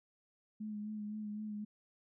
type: tone with vibrato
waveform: sine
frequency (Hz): 211.5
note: G#3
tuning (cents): +32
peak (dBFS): -39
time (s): 0.6-1.65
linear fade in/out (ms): 10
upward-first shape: sine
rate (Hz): 3.9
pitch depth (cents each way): 28
effects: none